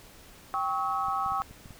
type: chord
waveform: sine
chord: C# diminished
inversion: second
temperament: equal with one note detuned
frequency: 784 / 1108.7 / 1286.2 Hz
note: G5 / C#6 / E6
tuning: 0 / 0 / -43 cents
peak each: -31 dBFS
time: 0.54-1.42 s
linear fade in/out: 0 ms
type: clicks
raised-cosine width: 5 ms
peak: -34 dBFS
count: 7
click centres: 1.084 / 1.262 / 1.321 / 1.402 / 1.51 / 1.658 / 1.707 s
effects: pink hiss -52 dBFS RMS until 1.79 s